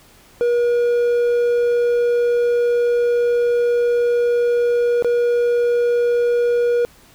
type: tone with dropouts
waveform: triangle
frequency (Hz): 479.1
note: A#4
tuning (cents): +47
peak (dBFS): -12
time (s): 0.41-6.85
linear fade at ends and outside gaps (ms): 0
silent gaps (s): 5.024-5.046
effects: pink hiss -49 dBFS RMS until 7.14 s